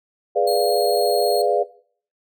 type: chord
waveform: sine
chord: G# diminished seventh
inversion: none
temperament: equal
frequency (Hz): 415.3 / 493.9 / 587.3 / 698.5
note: G#4 / B4 / D5 / F5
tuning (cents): 0 / 0 / 0 / 0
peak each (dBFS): -21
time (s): 0.35-1.64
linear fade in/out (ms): 20
type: tone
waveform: sawtooth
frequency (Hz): 4281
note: C8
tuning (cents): +39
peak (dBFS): -24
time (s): 0.47-1.42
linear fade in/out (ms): 5
effects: noise-tail reverb RT60 0.5 s tail -18 dB re dry